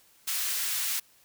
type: high-pass noise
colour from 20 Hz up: white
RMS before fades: -30 dBFS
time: 0.27-1 s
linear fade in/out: 10 ms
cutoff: 1500 Hz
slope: 12 dB/octave
effects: white hiss -61 dBFS RMS until 1.24 s